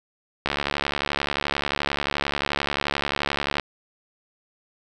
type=click train; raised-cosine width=0.3 ms; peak=-7 dBFS; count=225; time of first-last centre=0.46-3.597 s; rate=71.4 Hz; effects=none